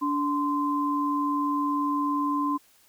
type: tone pair together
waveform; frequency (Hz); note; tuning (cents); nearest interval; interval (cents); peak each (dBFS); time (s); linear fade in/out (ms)
sine; 289.6 / 1036.2; D4 / C6; -24 / -17; octave + minor seventh; 2207; -26; 0.01-2.58; 20
effects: white hiss -60 dBFS RMS until 2.88 s